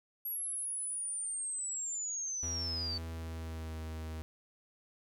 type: linear sweep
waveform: sine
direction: down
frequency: 11540 to 4504 Hz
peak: -35 dBFS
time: 0.25-2.98 s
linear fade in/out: 5 ms
type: tone with pitch glide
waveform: 45% pulse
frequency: 82.9 to 79.52 Hz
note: E2 to D#2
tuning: +10 to +38 cents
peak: -39 dBFS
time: 2.43-4.22 s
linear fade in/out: 0 ms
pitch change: -72 cents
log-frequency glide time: 2.85-3.8 s
effects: none